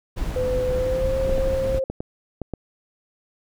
brown noise, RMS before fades -26 dBFS, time 0.16-1.8 s, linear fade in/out 20 ms
sine tone with pitch glide, 507 to 530.4 Hz, B4 to C5, +45 to +23 cents, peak -21 dBFS, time 0.36-1.84 s, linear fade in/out 2 ms, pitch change +78 cents, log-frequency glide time 0.74-1.16 s
clicks, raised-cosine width 2 ms, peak -15 dBFS, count 7, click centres 1.294 / 1.381 / 1.746 / 1.9 / 2.005 / 2.417 / 2.537 s
effects none

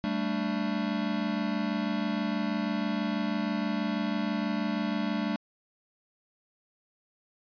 square chord, G suspended second, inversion none, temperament equal with one note detuned, 196 / 222.2 / 293.7 Hz, G3 / A3 / D4, 0 / +17 / 0 cents, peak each -33 / -32 / -34 dBFS, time 0.04-5.36 s, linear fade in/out 0 ms, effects resampled to 11025 Hz

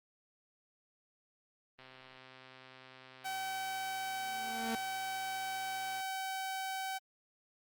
click train, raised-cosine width 0.3 ms, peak -38 dBFS, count 549, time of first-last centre 1.79-6.005 s, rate 130 Hz
sawtooth tone, 765 Hz, G5, 42 cents flat, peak -33 dBFS, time 3.24-6.99 s, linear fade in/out 20 ms
sawtooth tone with exponential growth, 227.7 Hz, A#3, 40 cents flat, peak -30 dBFS, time 4.06-4.75 s, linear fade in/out 2 ms, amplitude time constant 150 ms
effects Opus 32 kbps

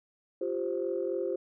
sine chord, F suspended second, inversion none, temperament just, 349.2 / 392.9 / 523.8 Hz, F4 / G4 / C5, 0 / +4 / +2 cents, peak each -33 dBFS, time 0.41-1.36 s, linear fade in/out 5 ms, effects tanh soft clip ceiling -20 dBFS

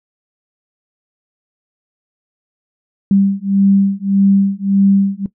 sine beating tone pair, 196 / 197.7 Hz, G3 / G3, 0 / +15 cents, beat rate 1.7 Hz, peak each -13 dBFS, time 3.11-5.26 s, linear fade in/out 2 ms, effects noise-tail reverb RT60 0.1 s tail -17 dB re dry

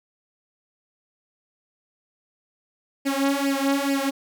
sawtooth tone with flanger, 276.4 Hz, C#4, 5 cents flat, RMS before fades -23 dBFS, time 3.05-4.11 s, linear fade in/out 20 ms, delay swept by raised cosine 0.39 to 3.59 ms, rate 2.3 Hz, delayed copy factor +0.85, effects none

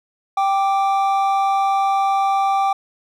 triangle tone pair together, 784 / 1175.7 Hz, G5 / D6, 0 / +2 cents, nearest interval perfect fifth, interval 702 cents, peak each -14 / -20 dBFS, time 0.37-2.73 s, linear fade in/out 5 ms, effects none

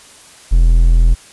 triangle tone, 41.82 Hz, E1, 26 cents sharp, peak -4 dBFS, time 0.51-1.15 s, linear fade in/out 20 ms, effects white hiss -41 dBFS RMS until 1.32 s + resampled to 24000 Hz

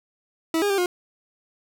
40% pulse tone with pitch steps, 325 / 407.8 / 394.9 / 357.1 Hz, E4 / G#4 / G4 / F4, -24 / -32 / +13 / +39 cents, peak -19 dBFS, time 0.54-0.86 s, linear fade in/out 2 ms, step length 80 ms, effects none

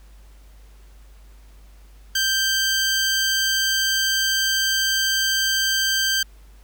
15% pulse tone, 1568 Hz, G6, in tune, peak -12 dBFS, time 2.15-6.23 s, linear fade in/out 5 ms, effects added 50 Hz sine -44 dBFS peak until 6.63 s + pink hiss -57 dBFS RMS until 6.63 s

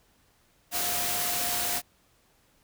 sine tone in noise, 709 Hz, F5, 26 cents sharp, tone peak -37 dBFS, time 0.71-1.82 s, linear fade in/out 50 ms, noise white, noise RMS -29 dBFS, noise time 0.71-1.82 s, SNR -11 dB, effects pink hiss -65 dBFS RMS until 2.63 s

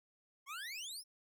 25% pulse exponential sweep, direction up, 1046.5 to 5530 Hz, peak -39 dBFS, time 0.46-1.04 s, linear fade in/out 50 ms, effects none

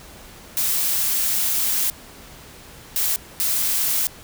blue noise bursts at uneven times, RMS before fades -21 dBFS, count 3, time 0.57-1.9 / 2.96-3.16 / 3.4-4.07 s, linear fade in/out 0 ms, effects pink hiss -43 dBFS RMS until 4.23 s

